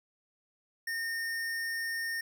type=tone; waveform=square; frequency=1829 Hz; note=A#6; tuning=33 cents flat; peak=-33 dBFS; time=0.87-2.21 s; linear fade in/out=5 ms; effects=none